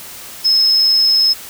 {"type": "tone with amplitude modulation", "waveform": "sine", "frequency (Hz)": 5180, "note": "E8", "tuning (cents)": -31, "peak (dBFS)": -8, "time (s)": [0.44, 1.34], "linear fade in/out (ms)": 20, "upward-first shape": "sine", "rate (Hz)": 82.3, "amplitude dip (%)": 25, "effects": ["white hiss -33 dBFS RMS until 1.49 s"]}